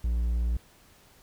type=tone; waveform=triangle; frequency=58.6 Hz; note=A#1; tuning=10 cents sharp; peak=-22 dBFS; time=0.04-0.57 s; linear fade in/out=5 ms; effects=pink hiss -58 dBFS RMS until 1.22 s